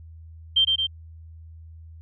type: tone with echo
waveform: sine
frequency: 3151 Hz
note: G7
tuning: 8 cents sharp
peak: -15 dBFS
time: 0.56-0.65 s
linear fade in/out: 10 ms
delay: 110 ms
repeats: 2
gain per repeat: -3 dB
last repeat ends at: 0.87 s
effects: added 81 Hz sine -41 dBFS peak until 2.01 s